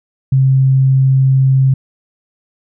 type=tone; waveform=sine; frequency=133.2 Hz; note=C3; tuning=31 cents sharp; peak=-7 dBFS; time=0.32-1.74 s; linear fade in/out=5 ms; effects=none